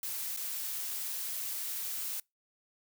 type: noise with dropouts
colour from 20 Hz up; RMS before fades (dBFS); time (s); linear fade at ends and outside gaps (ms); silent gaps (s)
blue; -37; 0.03-2.2; 2; 0.365-0.372
effects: noise-tail reverb RT60 0.2 s tail -26 dB re dry